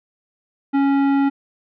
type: tone with tanh clipping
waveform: triangle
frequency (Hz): 277.2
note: C#4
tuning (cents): 0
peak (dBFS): -16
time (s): 0.73-1.3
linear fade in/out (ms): 20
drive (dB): 18
effects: none